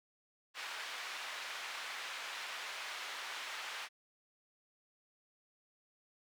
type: band-pass noise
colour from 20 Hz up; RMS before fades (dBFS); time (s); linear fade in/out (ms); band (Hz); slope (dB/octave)
white; -44; 0.54-3.89; 50; 900 to 2900; 12
effects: none